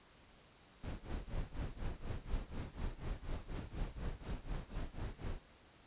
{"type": "noise with tremolo", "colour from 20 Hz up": "brown", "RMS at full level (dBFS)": -38, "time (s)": [0.83, 5.39], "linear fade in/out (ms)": 10, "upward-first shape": "triangle", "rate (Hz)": 4.1, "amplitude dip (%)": 100, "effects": ["pink hiss -63 dBFS RMS until 5.86 s", "resampled to 8000 Hz"]}